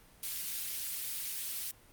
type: high-pass noise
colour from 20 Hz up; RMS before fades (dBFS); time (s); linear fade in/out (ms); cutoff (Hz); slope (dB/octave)
white; -38; 0.23-1.71; 2; 2500; 12
effects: pink hiss -60 dBFS RMS until 1.92 s + Opus 32 kbps